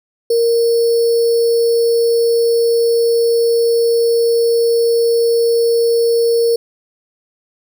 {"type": "tone with sample-and-hold", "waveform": "sine", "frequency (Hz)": 465.8, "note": "A#4", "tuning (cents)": -1, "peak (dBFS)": -10, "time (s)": [0.3, 6.56], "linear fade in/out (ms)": 5, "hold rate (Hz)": 4900, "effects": []}